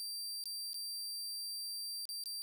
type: tone with dropouts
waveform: sawtooth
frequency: 4699 Hz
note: D8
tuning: in tune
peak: -37 dBFS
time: 0-2.42 s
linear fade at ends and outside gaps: 0 ms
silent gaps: 0.439-0.456 / 0.732-0.743 / 2.054-2.09 / 2.238-2.258 s
effects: none